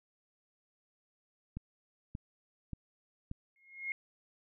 click train, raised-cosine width 5 ms, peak -27 dBFS, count 4, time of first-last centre 1.57-3.314 s, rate 1.72 Hz
sine tone with exponential growth, 2150 Hz, C7, 47 cents sharp, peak -31 dBFS, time 3.56-3.92 s, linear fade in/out 1 ms, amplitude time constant 78 ms
effects none

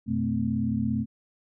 sine tone cluster, 89.2 / 124.1 / 219.8 / 257.3 Hz, F2 / B2 / A3 / C4, +37 / +9 / -2 / -29 cents, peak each -34 / -31 / -26 / -31 dBFS, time 0.06-1.06 s, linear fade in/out 50 ms, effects none

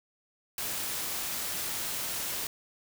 white noise, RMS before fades -34 dBFS, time 0.58-2.47 s, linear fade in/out 2 ms, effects none

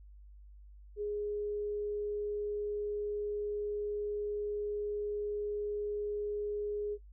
sine tone, 415.3 Hz, G#4, in tune, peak -33 dBFS, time 0.96-6.98 s, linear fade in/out 50 ms, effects noise-tail reverb RT60 0.1 s tail -19 dB re dry + added 50 Hz sine -51 dBFS peak until 7.12 s

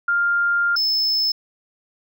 sine / triangle tone pair in turn, 1400 / 5240 Hz, F6 / E8, +4 / -11 cents, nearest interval octave + major seventh, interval 2285 cents, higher second, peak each -16 dBFS, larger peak neither, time 0.08-0.76 / 0.76-1.32 s, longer first, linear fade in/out 5 ms, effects none

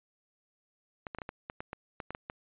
clicks, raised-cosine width 0.5 ms, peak -23 dBFS, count 12, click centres 1.068 / 1.148 / 1.186 / 1.218 / 1.291 / 1.499 / 1.605 / 1.731 / 2.002 / 2.106 / 2.149 / 2.299 s, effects resampled to 8000 Hz

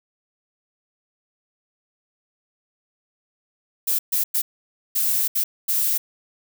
violet noise bursts at uneven times, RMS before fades -21 dBFS, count 6, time 3.87-3.99 / 4.12-4.24 / 4.34-4.42 / 4.95-5.28 / 5.35-5.44 / 5.68-5.98 s, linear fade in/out 10 ms, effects none

